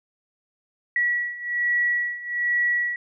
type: beating tone pair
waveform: sine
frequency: 1932 / 1933.2 Hz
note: B6 / B6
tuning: -39 / -38 cents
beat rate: 1.2 Hz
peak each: -26 / -23 dBFS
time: 0.96-2.96 s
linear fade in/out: 2 ms
effects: none